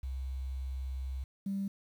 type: tone pair in turn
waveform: sine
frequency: 65.6 / 196.58 Hz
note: C2 / G3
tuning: +5 / +5 cents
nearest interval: octave + perfect fifth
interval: 1900 cents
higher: second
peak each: -34 / -31 dBFS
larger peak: second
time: 0.03-1.24 / 1.46-1.68 s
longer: first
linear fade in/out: 5 ms
effects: tanh soft clip ceiling -27 dBFS + 10-bit